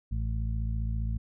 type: harmonic tone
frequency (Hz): 55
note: A1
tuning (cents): 0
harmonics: 1 / 2 / 3 / 4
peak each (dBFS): -29 / -33 / -44 / -42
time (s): 0.11-1.18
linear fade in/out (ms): 10
effects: none